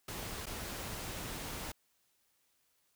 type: noise with dropouts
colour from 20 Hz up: pink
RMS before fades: -42 dBFS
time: 0.08-1.72 s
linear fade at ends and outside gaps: 5 ms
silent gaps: 0.458-0.466 s
effects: white hiss -75 dBFS RMS until 2.95 s